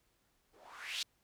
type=noise with low-pass filter sweep; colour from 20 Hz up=violet; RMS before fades=-44 dBFS; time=0.53-1.03 s; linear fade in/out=5 ms; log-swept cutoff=410 to 4200 Hz; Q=3.3; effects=pink hiss -75 dBFS RMS until 1.23 s